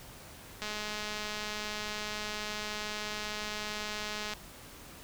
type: click train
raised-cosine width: 0.2 ms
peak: -20 dBFS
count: 785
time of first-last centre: 0.62-4.336 s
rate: 211 Hz
effects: pink hiss -50 dBFS RMS until 5.03 s